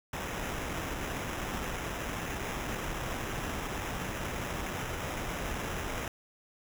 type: noise with sample-and-hold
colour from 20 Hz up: pink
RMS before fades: -36 dBFS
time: 0.13-6.08 s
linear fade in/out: 2 ms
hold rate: 4410 Hz
effects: none